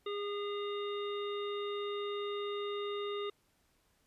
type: harmonic tone with a mistuned harmonic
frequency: 408.4 Hz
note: G#4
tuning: 29 cents flat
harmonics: 1 / 3 / 5 / 7 / 9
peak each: -36 / -43 / -51 / -50 / -47 dBFS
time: 0.06-3.3 s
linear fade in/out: 5 ms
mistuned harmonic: 7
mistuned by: -27 cents
effects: pink hiss -73 dBFS RMS until 4.06 s + resampled to 32000 Hz